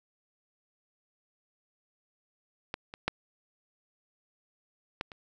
clicks, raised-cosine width 0.3 ms, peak -17 / -25 / -11 / -16 / -29 dBFS, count 5, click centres 2.741 / 2.939 / 3.08 / 5.011 / 5.118 s, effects none

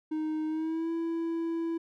triangle tone with pitch glide, 311.1 to 331.5 Hz, D#4 to E4, 0 to +10 cents, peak -27 dBFS, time 0.11-1.78 s, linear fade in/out 10 ms, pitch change +110 cents, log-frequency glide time 0.47-0.91 s, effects none

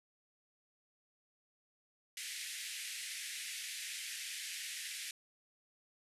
pink band-pass noise, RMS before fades -44 dBFS, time 2.17-5.11 s, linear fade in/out 2 ms, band 1800 to 12000 Hz, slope 48 dB/octave, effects resampled to 32000 Hz

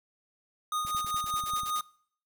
square tone with tremolo, 1235 Hz, D#6, 13 cents flat, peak -28 dBFS, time 0.72-1.81 s, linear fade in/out 2 ms, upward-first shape triangle, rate 5.1 Hz, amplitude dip 55%
click train, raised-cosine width 5 ms, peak -33 dBFS, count 9, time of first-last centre 0.85-1.634 s, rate 10.2 Hz
white noise bursts, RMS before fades -42 dBFS, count 10, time 0.86-1.808 s, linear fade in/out 10 ms, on 57 ms, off 42 ms
effects noise-tail reverb RT60 0.6 s tail -23 dB re dry

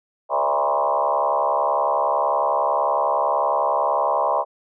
sine tone with frequency modulation, 810 Hz, G#5, 43 cents flat, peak -17 dBFS, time 0.29-4.45 s, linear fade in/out 50 ms, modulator 70.9 Hz, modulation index 3.9, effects none

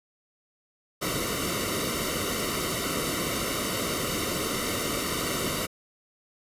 pink noise with comb filter, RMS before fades -29 dBFS, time 1.01-5.67 s, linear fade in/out 20 ms, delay 1.2 ms, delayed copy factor -0.85, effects resampled to 32000 Hz

